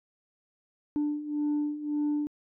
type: beating tone pair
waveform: sine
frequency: 294.5 / 296.3 Hz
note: D4 / D4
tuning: +5 / +15 cents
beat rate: 1.8 Hz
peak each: -31 / -27 dBFS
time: 0.96-2.27 s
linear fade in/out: 0 ms
effects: tanh soft clip ceiling -23 dBFS